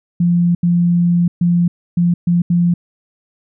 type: tone bursts at uneven times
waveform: sine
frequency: 173.5 Hz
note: F3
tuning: 11 cents flat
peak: -10 dBFS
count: 6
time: 0.2-0.55 / 0.63-1.28 / 1.41-1.68 / 1.97-2.14 / 2.27-2.42 / 2.5-2.74 s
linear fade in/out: 5 ms
effects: none